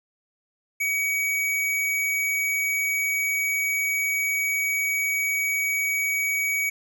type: tone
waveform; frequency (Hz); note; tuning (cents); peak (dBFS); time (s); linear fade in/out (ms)
square; 2262; C#7; +34; -23; 0.8-6.7; 10
effects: none